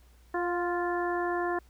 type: harmonic tone with a mistuned harmonic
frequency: 349.2 Hz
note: F4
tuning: in tune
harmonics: 1 / 2 / 3 / 4 / 5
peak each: -30 / -33 / -35 / -40 / -37 dBFS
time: 0.34-1.59 s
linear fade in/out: 5 ms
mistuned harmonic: 2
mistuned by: +21 cents
effects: added 60 Hz sine -55 dBFS peak until 1.69 s + pink hiss -65 dBFS RMS until 1.69 s